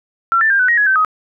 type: tone with pitch steps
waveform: sine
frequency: 1357 / 1772 / 1598 / 1499 / 1885 / 1677 / 1546 / 1260 Hz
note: E6 / A6 / G6 / F#6 / A#6 / G#6 / G6 / D#6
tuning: +50 / +12 / +33 / +22 / +19 / +16 / -24 / +21 cents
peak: -10 dBFS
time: 0.32-1.048 s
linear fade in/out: 0 ms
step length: 91 ms
effects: none